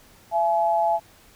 sine tone pair together, 673.8 / 850 Hz, E5 / G#5, +38 / +40 cents, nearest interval major third, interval 402 cents, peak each -21 dBFS, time 0.31-1 s, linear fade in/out 50 ms, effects pink hiss -53 dBFS RMS until 1.35 s

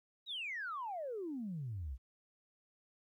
sine exponential sweep, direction down, 3951 to 58.2 Hz, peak -38 dBFS, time 0.26-1.98 s, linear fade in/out 50 ms, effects tanh soft clip ceiling -34 dBFS + 13-bit

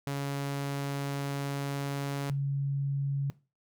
sawtooth / sine tone pair in turn, 140.3 / 139.25 Hz, C#3 / C#3, +21 / +8 cents, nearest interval unison, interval 13 cents, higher first, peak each -27 dBFS, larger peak neither, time 0.07-2.3 / 2.3-3.3 s, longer first, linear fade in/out 0 ms, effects noise-tail reverb RT60 0.3 s tail -19 dB re dry

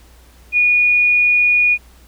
sine tone, 2451 Hz, D#7, 27 cents flat, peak -10 dBFS, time 0.52-1.78 s, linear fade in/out 50 ms, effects added 60 Hz sine -44 dBFS peak until 2.07 s + pink hiss -50 dBFS RMS until 2.07 s

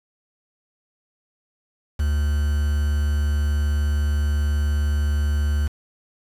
triangle tone with quantisation, 73.42 Hz, D2, in tune, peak -16 dBFS, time 1.99-5.68 s, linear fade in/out 10 ms, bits 6, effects resampled to 32000 Hz

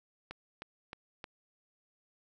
click train, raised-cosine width 0.3 ms, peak -26 dBFS, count 4, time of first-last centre 0.31-1.242 s, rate 3.22 Hz, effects none

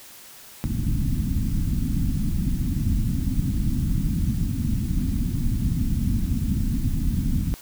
pink low-pass noise, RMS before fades -23 dBFS, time 0.64-7.54 s, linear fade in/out 0 ms, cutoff 270 Hz, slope 48 dB/octave, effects white hiss -45 dBFS RMS until 7.61 s

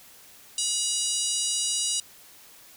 harmonic tone, 965 Hz, B5, 40 cents flat, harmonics 3 / 4 / 5 / 6 / 7 / 8 / 9 / 10, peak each -33 / -33 / -33 / -33 / -33 / -33 / -33 / -33 dBFS, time 0.58-2 s, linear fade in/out 2 ms, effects white hiss -51 dBFS RMS until 2.76 s

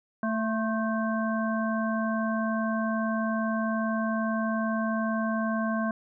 harmonic tone with a mistuned harmonic, 222.2 Hz, A3, 17 cents sharp, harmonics 1 / 3 / 5 / 7, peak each -27 / -32 / -34 / -35 dBFS, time 0.23-5.91 s, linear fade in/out 2 ms, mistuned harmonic 5, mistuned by -52 cents, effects none

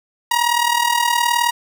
sawtooth tone with amplitude modulation, 951 Hz, A#5, 34 cents sharp, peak -8 dBFS, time 0.31-1.51 s, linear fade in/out 5 ms, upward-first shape sine, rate 39.1 Hz, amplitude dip 70%, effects none

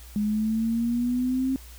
sine exponential sweep, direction up, 206.8 to 266.5 Hz, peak -22 dBFS, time 0.16-1.56 s, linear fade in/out 0 ms, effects added 60 Hz sine -43 dBFS peak until 1.78 s + white hiss -50 dBFS RMS until 1.78 s

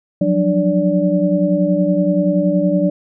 sine tone cluster, 177.3 / 187.9 / 296.8 / 579 Hz, F3 / F#3 / D4 / D5, +26 / +27 / +18 / -25 cents, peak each -18 dBFS, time 0.21-2.9 s, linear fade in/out 5 ms, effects none

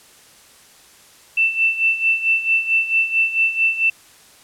sine tone with tremolo, 2669 Hz, E7, 21 cents sharp, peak -12 dBFS, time 1.37-3.9 s, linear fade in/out 5 ms, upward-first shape sine, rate 4.5 Hz, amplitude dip 75%, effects white hiss -48 dBFS RMS until 4.43 s + low-pass 11000 Hz 12 dB/octave

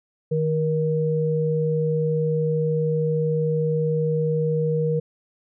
sine tone pair together, 155.56 / 473.8 Hz, D#3 / A#4, 0 / +28 cents, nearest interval octave + perfect fifth, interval 1928 cents, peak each -22 dBFS, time 0.31-5 s, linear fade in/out 10 ms, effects none

